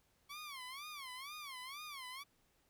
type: tone with vibrato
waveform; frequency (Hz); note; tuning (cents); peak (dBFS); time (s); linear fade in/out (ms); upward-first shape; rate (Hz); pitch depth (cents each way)
15% pulse; 1108.7; C#6; 0; -40; 0.29-2.24; 20; sine; 2.1; 180
effects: pink hiss -75 dBFS RMS until 2.69 s